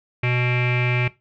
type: tone with low-pass filter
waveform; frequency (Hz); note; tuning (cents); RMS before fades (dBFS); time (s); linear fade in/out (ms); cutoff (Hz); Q
square; 123.47; B2; 0; -21; 0.23-1.08; 5; 2400; 8
effects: noise-tail reverb RT60 0.2 s tail -17 dB re dry